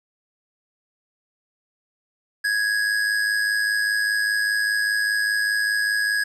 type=tone with amplitude modulation; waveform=square; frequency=1663 Hz; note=G#6; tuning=2 cents sharp; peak=-18 dBFS; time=2.44-6.24 s; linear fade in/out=10 ms; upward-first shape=sine; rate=105 Hz; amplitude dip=50%; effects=low-pass 10000 Hz 12 dB/octave + 9-bit